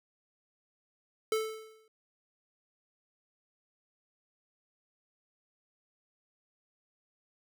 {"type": "tone with exponential decay", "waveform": "square", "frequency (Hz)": 438.6, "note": "A4", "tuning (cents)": -6, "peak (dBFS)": -26, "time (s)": [1.32, 1.88], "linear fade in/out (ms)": 2, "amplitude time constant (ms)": 120, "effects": []}